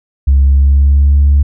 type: tone with pitch glide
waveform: sine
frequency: 68.4 to 71.18 Hz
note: C#2 to C#2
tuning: -23 to +46 cents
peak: -3 dBFS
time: 0.27-1.43 s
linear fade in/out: 10 ms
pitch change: +69 cents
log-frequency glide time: 0.43-1.19 s
effects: tanh soft clip ceiling -2 dBFS